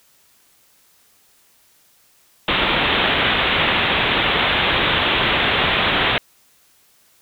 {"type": "low-pass noise", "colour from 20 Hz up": "white", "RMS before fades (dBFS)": -18, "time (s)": [2.48, 6.18], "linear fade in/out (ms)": 2, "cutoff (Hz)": 3700, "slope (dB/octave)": 96, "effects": ["white hiss -56 dBFS RMS until 7.21 s"]}